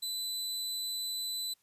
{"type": "tone", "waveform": "sawtooth", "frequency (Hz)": 4003, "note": "B7", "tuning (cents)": 23, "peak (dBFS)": -31, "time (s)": [0.02, 1.54], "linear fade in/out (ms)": 10, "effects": ["white hiss -72 dBFS RMS until 1.62 s", "resampled to 32000 Hz"]}